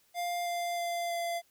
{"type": "tone with pitch steps", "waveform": "square", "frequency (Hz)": [700, 695.2, 690.4, 685.6], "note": ["F5", "F5", "F5", "F5"], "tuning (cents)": [4, -8, -20, -32], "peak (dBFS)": -32, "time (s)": [0.14, 1.42], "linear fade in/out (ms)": 50, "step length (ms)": 320, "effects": ["white hiss -68 dBFS RMS until 1.5 s"]}